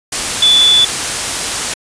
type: tone in noise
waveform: sine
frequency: 3468 Hz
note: A7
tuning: 26 cents flat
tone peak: -6 dBFS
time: 0.42-0.85 s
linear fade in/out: 5 ms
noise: white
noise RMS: -17 dBFS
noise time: 0.12-1.74 s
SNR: +8 dB
effects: resampled to 22050 Hz